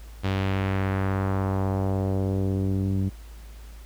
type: tone with low-pass filter sweep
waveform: sawtooth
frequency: 96.4 Hz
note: G2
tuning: 28 cents flat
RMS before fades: -25 dBFS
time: 0.23-3.1 s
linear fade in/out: 20 ms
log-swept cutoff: 3600 to 230 Hz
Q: 1.4
effects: added 54 Hz sine -40 dBFS peak until 3.85 s + pink hiss -53 dBFS RMS until 3.85 s